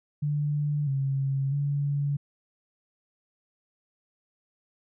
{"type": "tone with pitch steps", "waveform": "sine", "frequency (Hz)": [147.2, 136.4, 142.8], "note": ["D3", "C#3", "D3"], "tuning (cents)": [4, -28, -48], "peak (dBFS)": -24, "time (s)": [0.22, 2.17], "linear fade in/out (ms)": 10, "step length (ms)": 650, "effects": []}